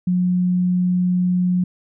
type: tone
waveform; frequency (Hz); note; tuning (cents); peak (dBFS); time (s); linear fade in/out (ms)
sine; 180.3; F#3; -45; -15; 0.07-1.64; 5
effects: none